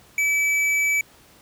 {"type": "tone with tanh clipping", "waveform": "triangle", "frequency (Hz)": 2300, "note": "D7", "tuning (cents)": -37, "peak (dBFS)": -20, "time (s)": [0.18, 1.01], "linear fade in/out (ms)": 2, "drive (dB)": 15, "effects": ["pink hiss -52 dBFS RMS until 1.41 s", "high-pass 60 Hz 12 dB/octave"]}